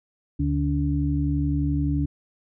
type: harmonic tone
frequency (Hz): 71.6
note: D2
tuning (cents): -43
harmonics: 1 / 2 / 4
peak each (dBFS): -25 / -25 / -25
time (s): 0.39-2.06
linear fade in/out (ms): 10
effects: none